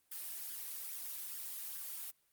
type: noise with flanger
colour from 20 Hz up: blue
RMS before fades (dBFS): -44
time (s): 0.11-2.11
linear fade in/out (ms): 10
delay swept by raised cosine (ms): 0.58 to 3.08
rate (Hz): 2.4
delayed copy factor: +0.5
effects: white hiss -75 dBFS RMS until 2.32 s + Opus 32 kbps